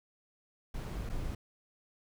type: noise with dropouts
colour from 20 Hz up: brown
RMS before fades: -37 dBFS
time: 0.74-1.35 s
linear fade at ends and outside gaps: 5 ms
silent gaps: 1.093-1.097 s
effects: none